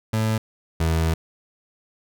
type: tone pair in turn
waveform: 30% pulse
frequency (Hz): 110 / 81.2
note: A2 / E2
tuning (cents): 0 / -26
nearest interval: perfect fourth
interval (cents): 526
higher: first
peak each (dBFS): -17 / -16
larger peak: second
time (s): 0.13-0.38 / 0.8-1.14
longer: second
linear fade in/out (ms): 5
effects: none